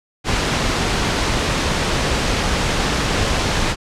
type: low-pass noise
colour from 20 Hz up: pink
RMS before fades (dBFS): -19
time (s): 0.24-3.76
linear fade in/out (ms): 50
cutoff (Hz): 6300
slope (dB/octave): 12
effects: low-pass 10000 Hz 12 dB/octave